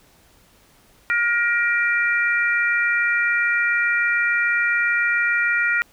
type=harmonic tone; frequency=473.1 Hz; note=A#4; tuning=26 cents sharp; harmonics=3 / 4 / 5; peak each=-20 / -21 / -24 dBFS; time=1.1-5.82 s; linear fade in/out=0 ms; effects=pink hiss -55 dBFS RMS until 5.92 s